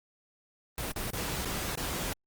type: noise with dropouts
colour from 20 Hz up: pink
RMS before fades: -34 dBFS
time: 0.78-2.13 s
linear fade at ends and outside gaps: 1 ms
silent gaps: 0.919-0.961 / 1.104-1.133 / 1.449-1.456 / 1.754-1.774 s
effects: Opus 24 kbps